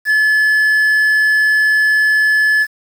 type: tone with quantisation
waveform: triangle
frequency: 1722 Hz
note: A6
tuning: 38 cents flat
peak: -8 dBFS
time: 0.05-2.67 s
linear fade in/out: 50 ms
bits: 6
effects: none